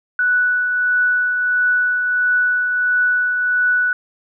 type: tone with tremolo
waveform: sine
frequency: 1480 Hz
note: F#6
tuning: in tune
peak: -12 dBFS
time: 0.19-3.93 s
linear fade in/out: 2 ms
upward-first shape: triangle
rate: 1.5 Hz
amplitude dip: 40%
effects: none